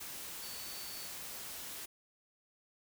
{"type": "tone in noise", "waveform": "sine", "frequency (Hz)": 4499, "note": "C#8", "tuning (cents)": 25, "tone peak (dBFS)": -49, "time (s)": [0.42, 1.08], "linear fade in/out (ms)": 10, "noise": "white", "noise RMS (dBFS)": -45, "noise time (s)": [0, 1.86], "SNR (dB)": -7, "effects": []}